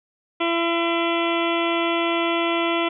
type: harmonic tone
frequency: 337.2 Hz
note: E4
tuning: 39 cents sharp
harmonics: 1 / 2 / 3 / 4 / 6 / 7 / 8 / 9 / 10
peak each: -23 / -26 / -28 / -29 / -31 / -31 / -32 / -33 / -33 dBFS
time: 0.4-2.89 s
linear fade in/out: 10 ms
effects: none